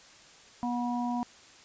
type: harmonic tone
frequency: 242.3 Hz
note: B3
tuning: 33 cents flat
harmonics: 1 / 3 / 4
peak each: -30 / -35 / -36 dBFS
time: 0.63-1.23 s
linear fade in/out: 0 ms
effects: white hiss -54 dBFS RMS until 1.64 s + resampled to 16000 Hz